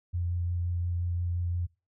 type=tone with vibrato; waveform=sine; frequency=87.31 Hz; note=F2; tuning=in tune; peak=-27 dBFS; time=0.13-1.67 s; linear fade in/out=20 ms; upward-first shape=sine; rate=5.7 Hz; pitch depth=13 cents each way; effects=noise-tail reverb RT60 0.3 s tail -24 dB re dry